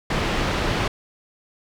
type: low-pass noise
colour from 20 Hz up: pink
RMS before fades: -23 dBFS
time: 0.1-0.88 s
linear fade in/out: 5 ms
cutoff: 3500 Hz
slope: 12 dB/octave
effects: none